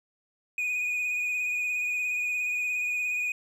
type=tone with vibrato; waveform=triangle; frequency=2471 Hz; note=D#7; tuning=13 cents flat; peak=-25 dBFS; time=0.58-3.32 s; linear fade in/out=2 ms; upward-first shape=sine; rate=17 Hz; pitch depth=27 cents each way; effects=none